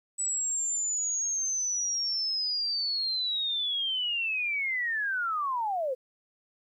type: linear sweep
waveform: sine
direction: down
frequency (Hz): 7920 to 486.7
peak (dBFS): -27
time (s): 0.18-5.95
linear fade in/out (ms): 20
effects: 11-bit